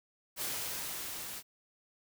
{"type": "noise with level ramp", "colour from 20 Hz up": "white", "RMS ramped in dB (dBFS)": [-36, -43], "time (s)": [0.36, 1.43], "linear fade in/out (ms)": 50, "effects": []}